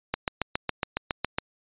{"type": "click train", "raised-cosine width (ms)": 0.3, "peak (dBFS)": -9, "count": 10, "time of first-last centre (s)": [0.14, 1.385], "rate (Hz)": 7.23, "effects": ["resampled to 8000 Hz"]}